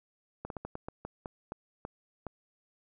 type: slowing click train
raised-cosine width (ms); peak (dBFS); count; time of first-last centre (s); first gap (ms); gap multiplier
1; -24; 11; 0.45-2.267; 52; 1.26
effects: none